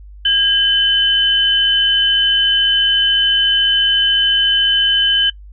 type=tone pair together; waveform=sine; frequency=1625 / 3038 Hz; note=G#6 / F#7; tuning=-38 / +45 cents; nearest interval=major seventh; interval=1083 cents; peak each=-19 / -11 dBFS; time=0.25-5.3 s; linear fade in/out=5 ms; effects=noise-tail reverb RT60 0.1 s tail -21 dB re dry + added 50 Hz sine -34 dBFS peak until 5.52 s